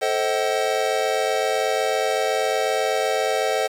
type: chord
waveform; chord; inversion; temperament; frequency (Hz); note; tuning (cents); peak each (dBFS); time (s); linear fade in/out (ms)
square; A diminished seventh; none; just; 440 / 528 / 633.6 / 760.3; A4 / C5 / Eb5 / Gb5; 0 / +16 / +31 / +47; -26; 0.01-3.68; 20
effects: low-pass 9000 Hz 12 dB/octave + 7-bit